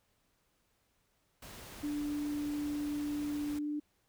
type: noise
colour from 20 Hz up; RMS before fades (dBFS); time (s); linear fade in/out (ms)
pink; -49; 1.42-3.59; 5
type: tone with pitch glide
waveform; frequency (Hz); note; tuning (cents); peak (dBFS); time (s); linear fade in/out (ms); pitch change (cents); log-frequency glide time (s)
sine; 293.7 to 296.8; D4 to D4; 0 to +18; -33; 1.83-3.8; 10; +18; 3.52-3.68
effects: pink hiss -75 dBFS RMS until 4.08 s